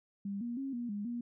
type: tone with pitch steps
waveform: sine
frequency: 199.5 / 237.8 / 271.1 / 239.6 / 205 / 238.8 Hz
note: G3 / A#3 / C#4 / A#3 / G#3 / A#3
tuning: +31 / +35 / -38 / +48 / -22 / +42 cents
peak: -35 dBFS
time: 0.25-1.21 s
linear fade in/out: 5 ms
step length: 160 ms
effects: none